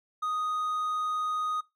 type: tone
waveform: triangle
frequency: 1244.5 Hz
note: D#6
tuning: in tune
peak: -26 dBFS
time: 0.22-1.61 s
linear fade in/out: 10 ms
effects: noise-tail reverb RT60 0.2 s tail -20 dB re dry